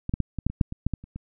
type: clicks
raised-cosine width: 5 ms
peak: -16 / -11 / -11 / -17 / -9 / -21 / -6 / -20 / -11 / -14 / -30 / -23 dBFS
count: 12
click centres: 0.094 / 0.139 / 0.203 / 0.387 / 0.466 / 0.5 / 0.612 / 0.724 / 0.866 / 0.937 / 1.04 / 1.16 s
effects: none